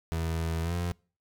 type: tone with pitch glide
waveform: 30% pulse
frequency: 82 to 87.38 Hz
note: E2 to F2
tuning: -9 to +1 cents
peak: -26 dBFS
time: 0.12-0.92 s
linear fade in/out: 0 ms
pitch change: +110 cents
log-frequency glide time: 0.62-0.75 s
effects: noise-tail reverb RT60 0.4 s tail -26 dB re dry